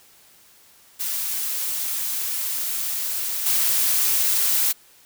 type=noise with level steps; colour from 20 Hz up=blue; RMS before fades=-26 / -20 dBFS; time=0.99-4.73 s; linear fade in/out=20 ms; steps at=3.46 s; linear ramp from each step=2 ms; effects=white hiss -53 dBFS RMS until 5.05 s